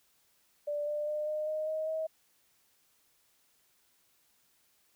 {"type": "tone with pitch steps", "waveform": "sine", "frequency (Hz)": [587.3, 595.2, 603.1, 611.2, 619.4, 627.6, 636], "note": ["D5", "D5", "D5", "D#5", "D#5", "D#5", "D#5"], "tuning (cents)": [0, 23, 46, -31, -8, 15, 38], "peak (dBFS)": -31, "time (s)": [0.67, 2.07], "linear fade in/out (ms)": 10, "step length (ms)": 200, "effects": ["white hiss -70 dBFS RMS until 4.95 s"]}